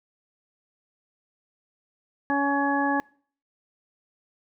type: harmonic tone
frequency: 280.9 Hz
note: C#4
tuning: 23 cents sharp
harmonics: 1 / 2 / 3 / 4 / 6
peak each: -25 / -32 / -26 / -32 / -28 dBFS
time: 2.3-3 s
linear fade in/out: 0 ms
effects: noise-tail reverb RT60 0.5 s tail -25 dB re dry